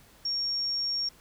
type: tone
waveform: sine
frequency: 5540 Hz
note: F8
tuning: 15 cents flat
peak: -27 dBFS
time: 0.25-1.09 s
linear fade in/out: 5 ms
effects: pink hiss -57 dBFS RMS until 1.2 s